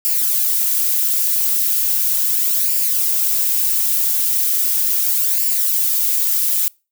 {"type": "noise with flanger", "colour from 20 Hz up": "violet", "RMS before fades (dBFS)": -17, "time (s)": [0.05, 6.68], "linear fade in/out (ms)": 0, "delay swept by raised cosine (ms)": [0.4, 5], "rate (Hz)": 0.37, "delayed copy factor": 0.55, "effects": ["noise-tail reverb RT60 0.3 s tail -26 dB re dry"]}